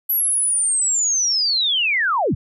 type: linear sweep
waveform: sine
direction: down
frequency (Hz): 11840 to 58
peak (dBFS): -16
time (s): 0.09-2.35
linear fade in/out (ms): 10
effects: none